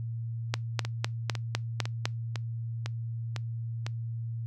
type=two click trains; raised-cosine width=0.2 ms; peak=-17 / -10 dBFS; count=7 / 7; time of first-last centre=0.85-3.865 / 0.54-2.055 s; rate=1.99 / 3.96 Hz; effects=noise-tail reverb RT60 0.2 s tail -25 dB re dry + added 115 Hz sine -32 dBFS peak until 4.46 s